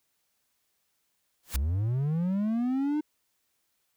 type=noise with exponential growth; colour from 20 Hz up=white; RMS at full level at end=-30 dBFS; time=1.43-1.56 s; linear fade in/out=2 ms; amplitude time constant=27 ms
type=linear sweep; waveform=triangle; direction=up; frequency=58 to 307.4 Hz; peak=-23 dBFS; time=1.54-3.01 s; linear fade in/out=10 ms
effects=white hiss -75 dBFS RMS until 3.96 s